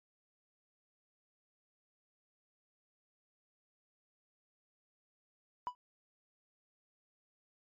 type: tone with exponential decay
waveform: triangle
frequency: 987.8 Hz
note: B5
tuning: in tune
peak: -27 dBFS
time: 5.67-5.75 s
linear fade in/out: 0 ms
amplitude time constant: 17 ms
effects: tanh soft clip ceiling -29 dBFS + MP3 32 kbps